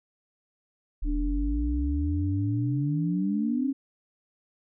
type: exponential sweep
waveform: sine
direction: up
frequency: 36.24 to 277.2 Hz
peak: -25 dBFS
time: 1.02-3.73 s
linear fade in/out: 10 ms
type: tone with vibrato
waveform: sine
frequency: 291.6 Hz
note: D4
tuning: 12 cents flat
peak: -29 dBFS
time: 1.04-3.73 s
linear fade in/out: 50 ms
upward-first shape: square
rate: 2 Hz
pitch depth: 8 cents each way
effects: none